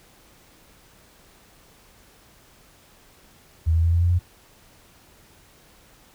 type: tone with pitch steps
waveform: sine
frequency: 80.9 / 82.36 / 83.85 / 85.36 / 86.91 / 88.48 Hz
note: E2 / E2 / E2 / F2 / F2 / F2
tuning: -32 / -1 / +30 / -39 / -8 / +23 cents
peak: -16 dBFS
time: 3.66-4.194 s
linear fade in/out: 20 ms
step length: 89 ms
effects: pink hiss -54 dBFS RMS until 6.14 s